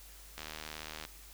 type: click train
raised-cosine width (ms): 0.2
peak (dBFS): -24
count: 53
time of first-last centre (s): 0.38-1.051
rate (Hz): 77.5
effects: added 50 Hz sine -54 dBFS peak until 1.33 s + white hiss -55 dBFS RMS until 1.33 s